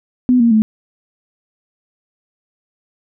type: tone with pitch steps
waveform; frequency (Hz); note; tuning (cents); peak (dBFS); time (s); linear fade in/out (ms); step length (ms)
sine; 250.1 / 233.4 / 217.7; B3 / A#3 / A3; +22 / +2 / -18; -8; 0.29-0.62; 0; 110
effects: none